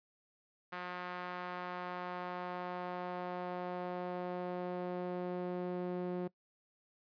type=tone with band-pass filter sweep; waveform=sawtooth; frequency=179.4 Hz; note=F3; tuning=47 cents sharp; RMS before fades=-40 dBFS; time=0.72-6.28 s; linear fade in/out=10 ms; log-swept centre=1400 to 360 Hz; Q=1.2; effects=noise-tail reverb RT60 0.1 s tail -22 dB re dry + resampled to 11025 Hz